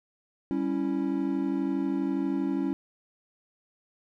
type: chord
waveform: triangle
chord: C# diminished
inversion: second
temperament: equal with one note detuned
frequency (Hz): 195.21 / 277.2 / 329.6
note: G3 / C#4 / E4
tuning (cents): -7 / 0 / 0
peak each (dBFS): -31 / -26 / -29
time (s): 0.51-2.73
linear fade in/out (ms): 0
effects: none